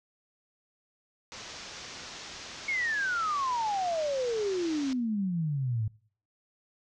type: low-pass noise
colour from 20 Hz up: white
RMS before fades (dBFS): -44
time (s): 1.32-4.93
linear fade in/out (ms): 0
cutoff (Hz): 6500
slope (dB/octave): 48
type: exponential sweep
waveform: sine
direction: down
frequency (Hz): 2217 to 104.1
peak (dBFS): -27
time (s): 2.68-5.88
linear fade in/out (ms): 5
effects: noise-tail reverb RT60 0.5 s tail -23 dB re dry